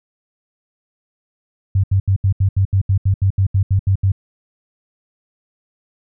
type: tone bursts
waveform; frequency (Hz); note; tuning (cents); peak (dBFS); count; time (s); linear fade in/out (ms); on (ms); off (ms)
sine; 96.8; G2; -21; -11; 15; 1.75-4.119; 5; 87; 76
effects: none